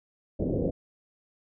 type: low-pass noise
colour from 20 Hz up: white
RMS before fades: -28 dBFS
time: 0.39-0.71 s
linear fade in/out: 10 ms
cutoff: 540 Hz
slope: 48 dB/octave
effects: none